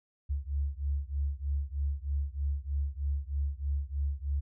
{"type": "beating tone pair", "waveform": "sine", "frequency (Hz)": [69.3, 72.5], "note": ["C#2", "D2"], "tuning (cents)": [0, -22], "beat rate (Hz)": 3.2, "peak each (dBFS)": [-32, -33], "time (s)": [0.29, 4.41], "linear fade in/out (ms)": 20, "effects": []}